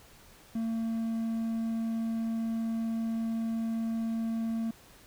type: tone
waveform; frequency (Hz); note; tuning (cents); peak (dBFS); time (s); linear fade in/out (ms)
triangle; 226.3; A3; +49; -27; 0.55-4.71; 5
effects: pink hiss -56 dBFS RMS until 5.06 s

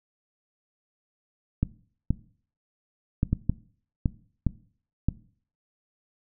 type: clicks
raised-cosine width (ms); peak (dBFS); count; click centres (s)
5; -10; 8; 1.63 / 2.106 / 3.231 / 3.33 / 3.496 / 4.058 / 4.467 / 5.086
effects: noise-tail reverb RT60 0.5 s tail -19 dB re dry

